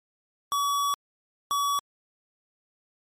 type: tone bursts at uneven times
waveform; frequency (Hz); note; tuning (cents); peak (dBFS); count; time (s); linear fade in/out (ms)
square; 1136; C#6; +42; -24; 2; 0.52-0.94 / 1.51-1.79; 0
effects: MP3 64 kbps